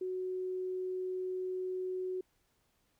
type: tone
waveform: sine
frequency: 370 Hz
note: F#4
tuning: in tune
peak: -34 dBFS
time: 0.01-2.21 s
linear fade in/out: 5 ms
effects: pink hiss -75 dBFS RMS until 2.99 s